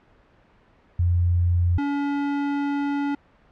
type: tone pair in turn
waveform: sine / square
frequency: 87.5 / 284.3 Hz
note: F2 / C#4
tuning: +4 / +44 cents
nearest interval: octave + minor sixth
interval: 2040 cents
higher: second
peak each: -17 / -23 dBFS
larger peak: first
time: 0.99-1.78 / 1.78-3.15 s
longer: second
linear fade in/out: 5 ms
effects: pink hiss -57 dBFS RMS until 3.51 s + low-pass 2000 Hz 12 dB/octave